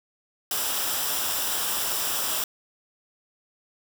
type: noise with comb filter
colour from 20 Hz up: white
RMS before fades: -27 dBFS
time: 0.51-2.44 s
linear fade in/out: 2 ms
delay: 0.46 ms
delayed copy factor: -0.55
effects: none